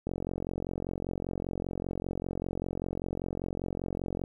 click train, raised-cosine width 2 ms, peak -20 dBFS, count 189, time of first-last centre 0.07-4.239 s, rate 45.1 Hz, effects 10-bit

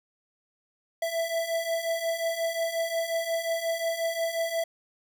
square beating tone pair, 659.3 / 664.9 Hz, E5 / E5, 0 / +15 cents, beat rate 5.6 Hz, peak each -33 / -29 dBFS, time 1.02-4.64 s, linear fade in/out 5 ms, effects none

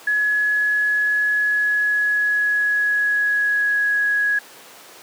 sine tone with pitch glide, 1691 to 1667.7 Hz, G#6 to G#6, +31 to +7 cents, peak -16 dBFS, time 0.07-4.39 s, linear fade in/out 5 ms, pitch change -24 cents, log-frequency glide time 1.31-3.84 s, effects pink hiss -42 dBFS RMS until 5.02 s + high-pass 400 Hz 12 dB/octave

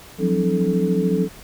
sine tone cluster, 173.6 / 187.2 / 265 / 303.7 / 437 Hz, F3 / F#3 / C4 / D#4 / A4, -10 / +20 / +22 / -42 / -12 cents, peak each -22 / -21 / -26 / -28 / -22 dBFS, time 0.18-1.29 s, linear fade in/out 50 ms, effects pink hiss -43 dBFS RMS until 1.43 s

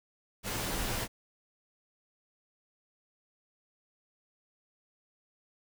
pink noise with comb filter, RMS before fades -34 dBFS, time 0.43-1.08 s, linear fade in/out 50 ms, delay 13 ms, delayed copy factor -0.6, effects none

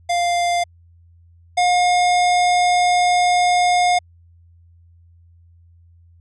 square tone pair in turn, 698.5 / 715.2 Hz, F5 / F5, 0 / +41 cents, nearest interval unison, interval 41 cents, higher second, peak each -17 / -14 dBFS, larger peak second, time 0.09-0.64 / 1.57-3.99 s, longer second, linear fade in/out 10 ms, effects added 85 Hz sine -47 dBFS peak until 6.2 s + resampled to 22050 Hz

